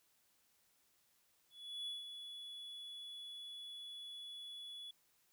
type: tone with ADSR envelope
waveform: triangle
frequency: 3409 Hz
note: G#7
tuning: 45 cents sharp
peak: -39 dBFS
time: 1.5-4.91 s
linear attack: 370 ms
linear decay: 160 ms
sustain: -7 dB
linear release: 4 ms
effects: white hiss -75 dBFS RMS until 5.32 s